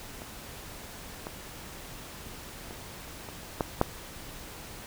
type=clicks; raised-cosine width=1 ms; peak=-27 / -21 / -29 / -27 / -12 / -7 dBFS; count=6; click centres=0.219 / 1.269 / 2.709 / 3.288 / 3.608 / 3.814 s; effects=pink hiss -44 dBFS RMS until 4.86 s